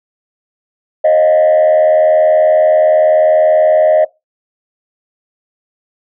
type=tone with frequency modulation; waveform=sine; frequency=622 Hz; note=D#5; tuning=1 cent flat; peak=-4 dBFS; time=1.04-4.05 s; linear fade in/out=10 ms; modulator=80.8 Hz; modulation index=0.6; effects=noise-tail reverb RT60 0.2 s tail -21 dB re dry + tanh soft clip ceiling -4 dBFS